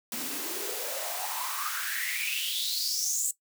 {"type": "noise with high-pass filter sweep", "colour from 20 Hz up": "white", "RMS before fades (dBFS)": -32, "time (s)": [0.12, 3.31], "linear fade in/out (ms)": 2, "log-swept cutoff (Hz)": [220, 7900], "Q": 7.7, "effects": ["noise-tail reverb RT60 0.1 s tail -17 dB re dry"]}